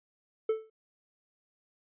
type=tone with exponential decay; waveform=triangle; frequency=440 Hz; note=A4; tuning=in tune; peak=-20 dBFS; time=0.49-0.7 s; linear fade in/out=5 ms; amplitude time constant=44 ms; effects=resampled to 8000 Hz